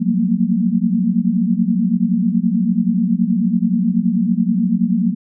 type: tone cluster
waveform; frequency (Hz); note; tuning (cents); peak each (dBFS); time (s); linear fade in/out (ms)
sine; 179.7 / 191.5 / 226 / 235.3; F3 / G3 / A3 / A#3; +50 / -40 / +47 / +16; -19; 0-5.15; 20
effects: none